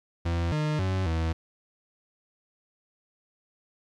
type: tone with pitch steps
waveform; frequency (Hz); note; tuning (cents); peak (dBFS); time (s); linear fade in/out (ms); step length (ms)
40% pulse; 84.9 / 152.3 / 94.2 / 81.4; F2 / D#3 / F#2 / E2; -48 / -37 / +32 / -21; -24; 0.25-1.33; 10; 270
effects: low-pass 5000 Hz 12 dB/octave + 11-bit